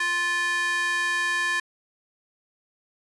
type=tone with high-pass filter; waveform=square; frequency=349.2 Hz; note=F4; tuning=in tune; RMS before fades=-25 dBFS; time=0-1.6 s; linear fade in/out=5 ms; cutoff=1500 Hz; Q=8.3; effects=resampled to 24000 Hz